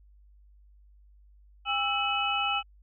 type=tone cluster; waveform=sine; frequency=807 / 1324 / 2559 / 2970 Hz; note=G#5 / E6 / D#7 / F#7; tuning=-50 / +7 / +48 / +6 cents; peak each=-31 dBFS; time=1.65-2.63 s; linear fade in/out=50 ms; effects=added 50 Hz sine -54 dBFS peak until 2.82 s